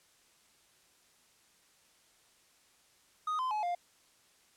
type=tone with pitch steps; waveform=triangle; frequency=1244.5 / 1028.5 / 850 / 702.5 Hz; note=D#6 / C6 / G#5 / F5; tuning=0 / -30 / +40 / +10 cents; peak=-29 dBFS; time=3.27-3.75 s; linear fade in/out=5 ms; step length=120 ms; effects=white hiss -66 dBFS RMS until 4.56 s + low-pass 10000 Hz 12 dB/octave